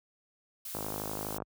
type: noise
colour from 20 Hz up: blue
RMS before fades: -41 dBFS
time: 0.65-1.38 s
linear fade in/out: 5 ms
type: click train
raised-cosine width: 1 ms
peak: -22 dBFS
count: 36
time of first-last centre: 0.75-1.422 s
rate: 52.1 Hz
effects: high-pass 60 Hz 12 dB/octave